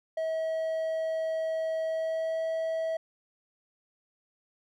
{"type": "tone with pitch glide", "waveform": "triangle", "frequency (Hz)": [643, 648.2], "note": ["E5", "E5"], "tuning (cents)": [-43, -29], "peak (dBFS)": -26, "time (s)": [0.17, 2.97], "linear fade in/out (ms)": 5, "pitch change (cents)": 14, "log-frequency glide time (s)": [1.85, 2.43], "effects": []}